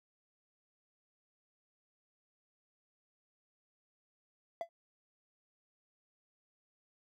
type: tone with exponential decay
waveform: triangle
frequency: 675 Hz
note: E5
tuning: 41 cents sharp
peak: -29 dBFS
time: 4.61-4.69 s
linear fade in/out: 1 ms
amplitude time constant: 16 ms
effects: none